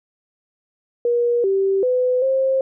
sine tone with pitch steps, 477.8 / 388.8 / 503 / 531 Hz, A#4 / G4 / B4 / C5, +43 / -14 / +32 / +25 cents, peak -15 dBFS, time 1.05-2.61 s, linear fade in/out 2 ms, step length 390 ms, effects none

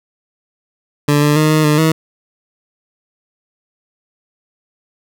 20% pulse tone with pitch steps, 146.2 / 147.9 / 154.2 / 155.3 / 150.3 / 159.5 Hz, D3 / D3 / D#3 / D#3 / D3 / D#3, -7 / +13 / -15 / -3 / +40 / +43 cents, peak -5 dBFS, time 1.08-1.92 s, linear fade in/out 5 ms, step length 140 ms, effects none

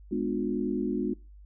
sine chord, G# diminished seventh, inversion none, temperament just, 207.7 / 249.2 / 299 / 358.8 Hz, G#3 / B3 / D4 / F4, 0 / +16 / +31 / +47 cents, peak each -32 dBFS, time 0.11-1.14 s, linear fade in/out 10 ms, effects noise-tail reverb RT60 0.3 s tail -25 dB re dry + added 50 Hz sine -47 dBFS peak until 1.45 s

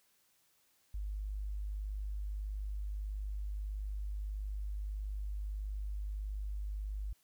sine tone, 50.8 Hz, G#1, 38 cents flat, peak -36 dBFS, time 0.94-7.13 s, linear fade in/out 5 ms, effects white hiss -72 dBFS RMS until 7.23 s

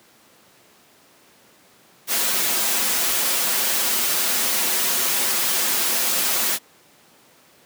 white noise with comb filter, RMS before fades -21 dBFS, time 2.07-6.59 s, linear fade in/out 50 ms, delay 6.7 ms, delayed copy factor -0.55, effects pink hiss -53 dBFS RMS until 7.65 s + high-pass 200 Hz 12 dB/octave

